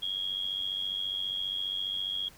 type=tone with amplitude modulation; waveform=sine; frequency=3293 Hz; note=G#7; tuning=15 cents flat; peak=-27 dBFS; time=0.02-2.29 s; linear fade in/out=10 ms; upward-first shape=sine; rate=94.8 Hz; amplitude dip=75%; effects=pink hiss -55 dBFS RMS until 2.37 s